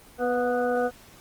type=harmonic tone with a mistuned harmonic; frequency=246.9 Hz; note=B3; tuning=in tune; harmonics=1 / 2 / 3 / 5 / 6; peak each=-30 / -24 / -28 / -36 / -33 dBFS; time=0.18-0.91 s; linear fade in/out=50 ms; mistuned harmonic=3; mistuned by=-35 cents; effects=pink hiss -51 dBFS RMS until 1.2 s + Opus 24 kbps